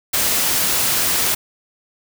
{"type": "noise", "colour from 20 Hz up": "white", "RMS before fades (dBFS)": -18, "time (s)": [0.13, 1.35], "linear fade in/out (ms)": 10, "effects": []}